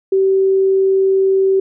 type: tone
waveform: sine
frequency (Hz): 384.9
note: G4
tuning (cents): -32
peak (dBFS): -10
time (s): 0.12-1.6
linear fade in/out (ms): 5
effects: none